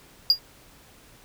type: tone with exponential decay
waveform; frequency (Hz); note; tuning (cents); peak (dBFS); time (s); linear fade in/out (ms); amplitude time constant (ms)
triangle; 4829; D8; +47; -8; 0.3-0.39; 1; 19
effects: tanh soft clip ceiling -8 dBFS + pink hiss -53 dBFS RMS until 1.24 s